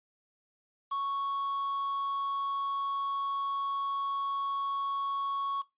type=tone with quantisation; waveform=triangle; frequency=1108.7 Hz; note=C#6; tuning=in tune; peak=-28 dBFS; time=0.91-5.62 s; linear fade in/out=10 ms; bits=8; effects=noise-tail reverb RT60 0.2 s tail -19 dB re dry + resampled to 8000 Hz